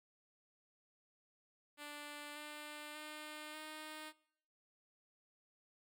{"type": "tone with pitch steps", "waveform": "5% pulse", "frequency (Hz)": [293.7, 298.7, 303.7, 308.8], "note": ["D4", "D4", "D#4", "D#4"], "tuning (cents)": [0, 29, -42, -13], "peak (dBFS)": -36, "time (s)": [1.77, 4.13], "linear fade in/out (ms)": 50, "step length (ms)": 590, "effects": ["noise-tail reverb RT60 0.7 s tail -22 dB re dry"]}